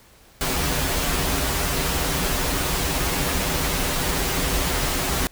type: noise with comb filter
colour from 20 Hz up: pink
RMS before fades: -23 dBFS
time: 0.41-5.27 s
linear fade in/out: 0 ms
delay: 9.2 ms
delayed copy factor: -0.7
effects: pink hiss -52 dBFS RMS until 5.31 s